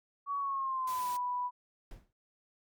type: tone with pitch glide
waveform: sine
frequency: 1127 to 986.8 Hz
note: C#6 to B5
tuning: +28 to -2 cents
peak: -31 dBFS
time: 0.26-1.51 s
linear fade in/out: 50 ms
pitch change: -230 cents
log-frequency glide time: 0.38-1.09 s
type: noise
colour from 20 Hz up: white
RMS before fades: -46 dBFS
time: 0.87-1.17 s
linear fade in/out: 5 ms
type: noise with exponential decay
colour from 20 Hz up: brown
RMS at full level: -43 dBFS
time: 1.91-2.13 s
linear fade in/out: 2 ms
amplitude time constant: 47 ms
effects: MP3 96 kbps